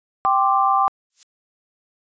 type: chord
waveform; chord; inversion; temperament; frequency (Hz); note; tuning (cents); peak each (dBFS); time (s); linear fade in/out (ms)
sine; G suspended fourth; none; equal; 784 / 1046.5 / 1174.7; G5 / C6 / D6; 0 / 0 / 0; -18 / -21 / -18; 0.25-0.88; 0
type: noise with exponential growth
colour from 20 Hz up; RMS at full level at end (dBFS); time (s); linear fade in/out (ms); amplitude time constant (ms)
violet; -32; 1.1-1.23; 1; 27
effects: resampled to 16000 Hz